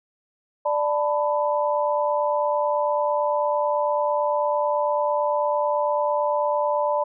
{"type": "tone cluster", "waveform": "sine", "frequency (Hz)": [590, 884, 993], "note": ["D5", "A5", "B5"], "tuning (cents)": [8, 8, 9], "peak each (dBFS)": [-22, -26, -25], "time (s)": [0.65, 7.04], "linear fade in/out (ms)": 10, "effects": []}